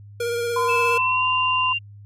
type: tone with vibrato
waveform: square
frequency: 472.6 Hz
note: A#4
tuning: 24 cents sharp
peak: -23 dBFS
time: 0.2-0.98 s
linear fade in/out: 5 ms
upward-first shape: sine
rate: 17 Hz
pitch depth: 21 cents each way
type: tone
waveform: sine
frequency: 1021 Hz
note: C6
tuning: 43 cents flat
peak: -20 dBFS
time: 0.56-1.73 s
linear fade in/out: 5 ms
type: tone with pitch glide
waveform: sine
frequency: 2629 to 2782 Hz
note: E7 to F7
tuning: -5 to -7 cents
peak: -21 dBFS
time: 0.68-1.79 s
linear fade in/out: 20 ms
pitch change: +98 cents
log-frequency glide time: 0.88-1.25 s
effects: added 102 Hz sine -40 dBFS peak until 2.05 s + resampled to 32000 Hz